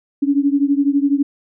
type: beating tone pair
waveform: sine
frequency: 277.9 / 289.9 Hz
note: C#4 / D4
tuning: +4 / -22 cents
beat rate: 12 Hz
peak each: -15 / -17 dBFS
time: 0.22-1.23 s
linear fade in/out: 10 ms
effects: none